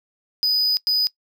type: tone bursts at uneven times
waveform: triangle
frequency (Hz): 4978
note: D#8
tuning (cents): 0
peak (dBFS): -15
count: 2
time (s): 0.43-0.77 / 0.87-1.07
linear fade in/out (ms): 0
effects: noise-tail reverb RT60 0.1 s tail -21 dB re dry

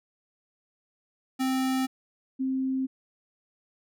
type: tone pair in turn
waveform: square / sine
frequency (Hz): 261.6 / 263.3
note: C4 / C4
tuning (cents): 0 / +11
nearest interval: unison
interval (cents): 11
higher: second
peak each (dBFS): -25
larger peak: neither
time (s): 1.39-1.87 / 2.39-2.87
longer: neither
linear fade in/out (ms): 20
effects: none

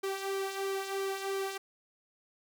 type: tone with flanger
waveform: sawtooth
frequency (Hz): 389.6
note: G4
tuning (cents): -11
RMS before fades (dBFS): -35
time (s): 0.03-1.58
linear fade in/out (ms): 10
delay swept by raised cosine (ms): 1.1 to 2.5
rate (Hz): 3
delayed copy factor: -0.55
effects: none

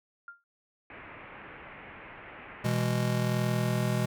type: tone with exponential decay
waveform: sine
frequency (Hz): 1396.9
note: F6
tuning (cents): 0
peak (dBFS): -38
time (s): 0.28-0.44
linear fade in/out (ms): 2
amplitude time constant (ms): 33
type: low-pass noise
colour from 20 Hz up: white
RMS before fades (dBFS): -47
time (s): 0.9-2.84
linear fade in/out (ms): 2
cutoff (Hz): 2500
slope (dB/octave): 48
type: chord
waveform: square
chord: E major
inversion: second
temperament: just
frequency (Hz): 123.61 / 164.81 / 206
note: B2 / E3 / G#3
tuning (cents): +2 / 0 / -14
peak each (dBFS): -29 / -34 / -33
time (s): 2.64-4.06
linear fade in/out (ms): 10
effects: none

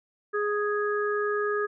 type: harmonic tone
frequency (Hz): 415.3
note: G#4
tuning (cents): 0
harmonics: 1 / 3 / 4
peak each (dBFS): -26 / -31 / -32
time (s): 0.33-1.67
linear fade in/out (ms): 20
effects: none

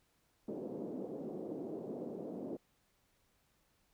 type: band-pass noise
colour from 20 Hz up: pink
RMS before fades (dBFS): -43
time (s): 0.48-2.57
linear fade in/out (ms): 5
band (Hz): 210 to 520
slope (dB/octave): 24
effects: pink hiss -75 dBFS RMS until 3.93 s

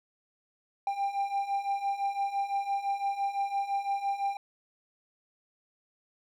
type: beating tone pair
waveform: triangle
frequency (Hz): 791 / 796.9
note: G5 / G5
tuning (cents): +15 / +28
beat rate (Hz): 5.9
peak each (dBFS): -32 / -28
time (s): 0.87-4.37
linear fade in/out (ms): 2
effects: none

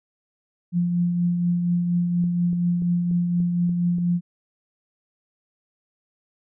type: tone with tremolo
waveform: sine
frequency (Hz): 174.61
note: F3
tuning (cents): 0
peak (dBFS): -17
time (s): 0.72-4.21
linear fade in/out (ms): 50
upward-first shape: triangle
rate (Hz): 4.2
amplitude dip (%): 40
type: click train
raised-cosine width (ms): 3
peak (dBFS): -27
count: 7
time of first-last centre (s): 2.24-3.984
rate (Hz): 3.44
effects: none

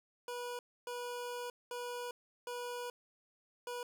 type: tone bursts at uneven times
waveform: 25% pulse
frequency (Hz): 486.9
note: B4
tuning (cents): -25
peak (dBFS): -36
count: 5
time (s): 0.28-0.59 / 0.87-1.5 / 1.71-2.11 / 2.47-2.9 / 3.67-3.83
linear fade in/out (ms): 2
effects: none

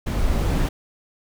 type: noise with level ramp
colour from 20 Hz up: brown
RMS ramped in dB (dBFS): -22 to -19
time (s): 0.06-0.69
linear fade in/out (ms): 10
effects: none

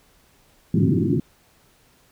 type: band-pass noise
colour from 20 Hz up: pink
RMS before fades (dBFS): -19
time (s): 0.74-1.2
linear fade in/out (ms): 2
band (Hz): 100 to 370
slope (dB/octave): 96
effects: pink hiss -58 dBFS RMS until 2.11 s

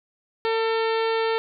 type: harmonic tone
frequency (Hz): 449.7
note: A4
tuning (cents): +38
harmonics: 1 / 2 / 3 / 4 / 5 / 6 / 7 / 8 / 9 / 10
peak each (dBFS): -22 / -28 / -32 / -34 / -36 / -38 / -39 / -40 / -41 / -42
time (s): 0.45-1.38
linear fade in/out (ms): 0
effects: none

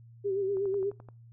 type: tone with vibrato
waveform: sine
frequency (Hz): 392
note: G4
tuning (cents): 0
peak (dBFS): -27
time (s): 0.24-0.91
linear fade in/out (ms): 20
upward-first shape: sine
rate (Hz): 8.2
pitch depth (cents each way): 61
type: click train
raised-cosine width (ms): 1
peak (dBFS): -35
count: 7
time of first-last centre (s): 0.57-1.087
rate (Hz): 11.6
effects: noise-tail reverb RT60 0.4 s tail -24 dB re dry + added 116 Hz sine -50 dBFS peak until 1.32 s

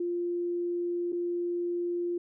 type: tone with dropouts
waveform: sine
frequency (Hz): 348.7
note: F4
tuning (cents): -3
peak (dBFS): -28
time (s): 0-2.18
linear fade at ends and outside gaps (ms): 5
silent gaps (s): 1.122-1.127
effects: none

